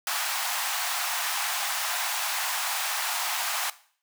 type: high-pass noise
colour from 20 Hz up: pink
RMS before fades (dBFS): -29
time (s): 0.07-3.7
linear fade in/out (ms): 2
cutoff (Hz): 720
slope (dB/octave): 48
effects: noise-tail reverb RT60 0.5 s tail -17 dB re dry